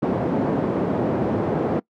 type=band-pass noise; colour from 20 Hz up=pink; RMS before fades=-22 dBFS; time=0.02-1.8 s; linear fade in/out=10 ms; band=180 to 580 Hz; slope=12 dB/octave; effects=noise-tail reverb RT60 0.1 s tail -23 dB re dry + high-pass 80 Hz 12 dB/octave